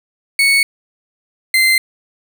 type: tone pair in turn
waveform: 35% pulse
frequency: 2217 / 2076 Hz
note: C#7 / C7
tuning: 0 / -14 cents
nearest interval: minor second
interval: 114 cents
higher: first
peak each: -8 dBFS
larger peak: neither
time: 0.39-0.63 / 1.54-1.78 s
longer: neither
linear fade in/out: 2 ms
effects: none